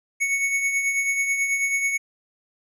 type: tone with tremolo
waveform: square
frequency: 2217 Hz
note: C#7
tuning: in tune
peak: -19 dBFS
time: 0.2-1.98 s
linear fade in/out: 20 ms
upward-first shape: triangle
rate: 9.2 Hz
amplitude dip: 55%
effects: low-pass 12000 Hz 12 dB/octave